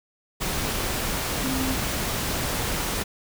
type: tone in noise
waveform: sine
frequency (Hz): 261.6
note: C4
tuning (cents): 0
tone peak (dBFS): -26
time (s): 1.44-1.76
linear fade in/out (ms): 20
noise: pink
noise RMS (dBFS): -27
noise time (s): 0.4-3.04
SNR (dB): -2
effects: none